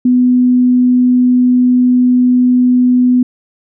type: tone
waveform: sine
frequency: 249.3 Hz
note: B3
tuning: 16 cents sharp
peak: -6 dBFS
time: 0.05-3.23 s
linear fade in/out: 5 ms
effects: none